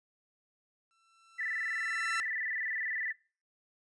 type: tone with exponential growth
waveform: sawtooth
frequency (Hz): 1340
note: E6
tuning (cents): +28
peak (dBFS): -28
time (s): 0.91-2.2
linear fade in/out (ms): 0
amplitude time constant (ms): 280
type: tone with vibrato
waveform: sine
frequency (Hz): 1875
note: A#6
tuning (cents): +10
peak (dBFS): -32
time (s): 1.38-3.13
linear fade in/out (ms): 20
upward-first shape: square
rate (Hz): 20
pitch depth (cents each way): 94
effects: noise-tail reverb RT60 0.4 s tail -24 dB re dry + resampled to 22050 Hz